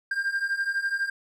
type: beating tone pair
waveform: triangle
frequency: 1589 / 1601 Hz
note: G6 / G6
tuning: +23 / +36 cents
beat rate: 12 Hz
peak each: -28 / -25 dBFS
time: 0.11-1.1 s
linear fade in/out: 5 ms
effects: none